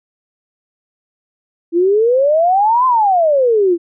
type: exponential two-way sweep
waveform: sine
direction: up then down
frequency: 329.6 to 1046.5 to 329.6 Hz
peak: -9 dBFS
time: 1.72-3.78 s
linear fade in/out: 50 ms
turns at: 2.86 s
effects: none